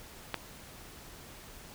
click, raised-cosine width 0.3 ms, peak -15 dBFS, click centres 0.343 s, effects pink hiss -50 dBFS RMS until 1.74 s

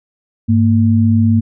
sine tone pair together, 101.27 / 228.8 Hz, G#2 / A#3, -43 / -32 cents, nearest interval octave + major second, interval 1411 cents, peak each -11 dBFS, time 0.48-1.41 s, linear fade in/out 20 ms, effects none

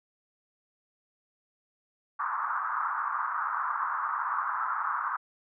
pink band-pass noise, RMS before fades -31 dBFS, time 2.19-5.17 s, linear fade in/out 10 ms, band 1000 to 1400 Hz, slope 48 dB/octave, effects none

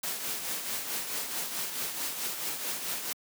white noise with tremolo, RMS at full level -32 dBFS, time 0.03-3.13 s, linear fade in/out 5 ms, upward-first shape triangle, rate 4.6 Hz, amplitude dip 55%, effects high-pass 150 Hz 12 dB/octave

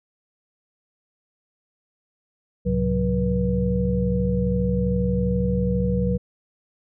sine tone cluster, 67.4 / 108 / 130.5 / 182.8 / 483.9 Hz, C#2 / A2 / C3 / F#3 / B4, -48 / -32 / -4 / -21 / -35 cents, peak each -26 / -29 / -29 / -22 / -26 dBFS, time 2.65-6.18 s, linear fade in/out 20 ms, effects none

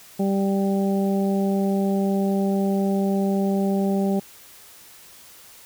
harmonic tone, 196 Hz, G3, in tune, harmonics 1 / 2 / 3 / 4, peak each -20 / -26 / -30 / -32 dBFS, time 0.19-4.2 s, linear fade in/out 10 ms, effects white hiss -47 dBFS RMS until 5.65 s

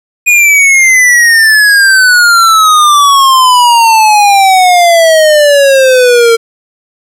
square exponential sweep, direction down, 2471 to 454.3 Hz, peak -3 dBFS, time 0.26-6.37 s, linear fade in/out 20 ms, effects low-pass 12000 Hz 12 dB/octave + 7-bit

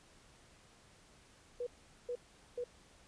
sine tone bursts, 487.6 Hz, B4, 22 cents flat, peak -36 dBFS, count 3, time 1.6-2.641 s, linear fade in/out 5 ms, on 67 ms, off 420 ms, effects pink hiss -63 dBFS RMS until 3.07 s + resampled to 22050 Hz

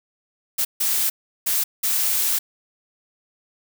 blue noise bursts at uneven times, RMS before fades -21 dBFS, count 4, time 0.58-0.65 / 0.8-1.1 / 1.46-1.64 / 1.83-2.39 s, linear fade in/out 10 ms, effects none

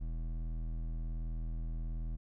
triangle tone with hard clipping, 40.64 Hz, E1, 24 cents flat, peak -37 dBFS, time 0-2.17 s, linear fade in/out 20 ms, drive 15 dB, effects none

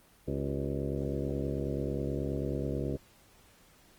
harmonic tone with a mistuned harmonic, 69.3 Hz, C#2, in tune, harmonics 1 / 2 / 3 / 4 / 5 / 6 / 7 / 8 / 9, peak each -38 / -36 / -40 / -38 / -40 / -40 / -40 / -44 / -46 dBFS, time 0.27-2.97 s, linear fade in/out 10 ms, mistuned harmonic 6, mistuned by -100 cents, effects pink hiss -61 dBFS RMS until 3.98 s + Opus 24 kbps

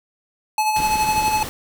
square tone with tremolo, 860 Hz, A5, 40 cents flat, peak -16 dBFS, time 0.58-1.43 s, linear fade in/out 2 ms, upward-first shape sine, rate 12 Hz, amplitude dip 45%
pink noise, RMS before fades -30 dBFS, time 0.76-1.49 s, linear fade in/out 0 ms
clicks, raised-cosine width 3 ms, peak -18 dBFS, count 5, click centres 0.803 / 0.957 / 1.089 / 1.18 / 1.28 s
effects none

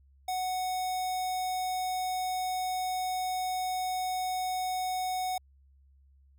square tone with notch filter, 740 Hz, F#5, in tune, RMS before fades -32 dBFS, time 0.28-5.38 s, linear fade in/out 5 ms, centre 1900 Hz, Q 1.8, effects added 68 Hz sine -58 dBFS peak until 6.38 s

